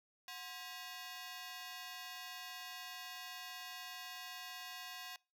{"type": "ring-modulated tone", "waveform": "10% pulse", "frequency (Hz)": 891, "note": "A5", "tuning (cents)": 22, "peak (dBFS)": -35, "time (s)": [0.28, 5.16], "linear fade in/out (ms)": 2, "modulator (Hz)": 158, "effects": ["noise-tail reverb RT60 0.3 s tail -24 dB re dry"]}